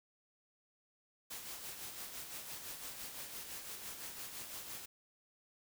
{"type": "noise with tremolo", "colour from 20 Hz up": "white", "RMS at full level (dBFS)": -45, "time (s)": [1.3, 4.86], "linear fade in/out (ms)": 10, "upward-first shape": "sine", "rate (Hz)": 5.9, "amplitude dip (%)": 45, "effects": []}